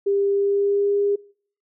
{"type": "tone with pitch glide", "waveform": "sine", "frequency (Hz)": [399.1, 404.9], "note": ["G4", "G#4"], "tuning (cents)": [31, -44], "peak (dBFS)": -17, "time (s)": [0.06, 1.16], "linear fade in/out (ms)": 10, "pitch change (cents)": 25, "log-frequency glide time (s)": [0.32, 0.98], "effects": ["noise-tail reverb RT60 0.5 s tail -23 dB re dry"]}